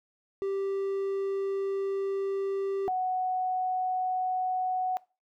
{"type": "tone pair in turn", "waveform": ["triangle", "sine"], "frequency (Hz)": [391.7, 740.8], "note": ["G4", "F#5"], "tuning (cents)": [-1, 2], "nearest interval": "major seventh", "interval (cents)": 1103, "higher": "second", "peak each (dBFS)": -26, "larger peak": "neither", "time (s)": [[0.42, 2.88], [2.88, 4.97]], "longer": "first", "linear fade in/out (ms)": 0, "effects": ["noise-tail reverb RT60 0.3 s tail -21 dB re dry"]}